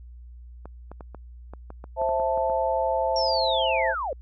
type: clicks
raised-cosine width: 1 ms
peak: -26 dBFS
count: 12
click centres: 0.656 / 0.916 / 1.008 / 1.147 / 1.536 / 1.704 / 1.841 / 2.017 / 2.091 / 2.199 / 2.376 / 2.499 s
type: chord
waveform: sine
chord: A minor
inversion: first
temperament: just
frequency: 528 / 660 / 880 Hz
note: C5 / E5 / A5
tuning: +16 / +2 / 0 cents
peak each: -26 dBFS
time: 1.96-3.95 s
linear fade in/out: 50 ms
type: linear sweep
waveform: sine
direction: down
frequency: 5588 to 472.3 Hz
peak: -26 dBFS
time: 3.16-4.13 s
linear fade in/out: 2 ms
effects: added 60 Hz sine -41 dBFS peak until 4.21 s